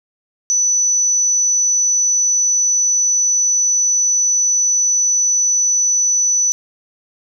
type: tone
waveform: sine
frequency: 5970 Hz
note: F#8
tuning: 15 cents sharp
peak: -12 dBFS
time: 0.5-6.52 s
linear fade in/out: 0 ms
effects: none